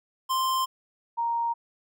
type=tone pair in turn; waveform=square / sine; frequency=1046 / 932.9 Hz; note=C6 / A#5; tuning=-1 / +1 cents; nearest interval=major second; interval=198 cents; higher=first; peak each=-24 dBFS; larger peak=neither; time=0.29-0.66 / 1.17-1.54 s; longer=neither; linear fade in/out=20 ms; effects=none